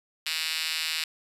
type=tone with high-pass filter; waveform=5% pulse; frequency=159.7 Hz; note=D#3; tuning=45 cents sharp; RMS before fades=-30 dBFS; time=0.26-1.04 s; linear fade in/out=2 ms; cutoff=3100 Hz; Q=9.7; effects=resampled to 32000 Hz